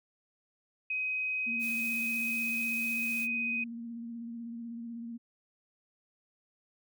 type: tone with pitch glide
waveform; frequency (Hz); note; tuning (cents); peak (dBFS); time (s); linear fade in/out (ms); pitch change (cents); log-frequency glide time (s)
sine; 2521 to 2505; D#7 to D#7; +22 to +11; -30; 0.9-3.64; 5; -11; 2.95-3.28
type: tone with vibrato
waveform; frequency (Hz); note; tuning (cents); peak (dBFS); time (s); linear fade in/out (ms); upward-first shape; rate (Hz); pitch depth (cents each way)
sine; 233.1; A#3; 0; -38; 1.46-5.18; 20; sine; 16; 28
type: noise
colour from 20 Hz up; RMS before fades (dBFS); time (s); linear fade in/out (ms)
blue; -44; 1.59-3.28; 50
effects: none